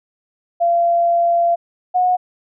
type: tone pair in turn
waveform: sine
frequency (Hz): 686 / 728.1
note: F5 / F#5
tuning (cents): -31 / -28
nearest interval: minor second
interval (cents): 103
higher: second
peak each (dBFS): -12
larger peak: neither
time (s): 0.6-1.56 / 1.94-2.17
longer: first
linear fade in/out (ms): 20
effects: none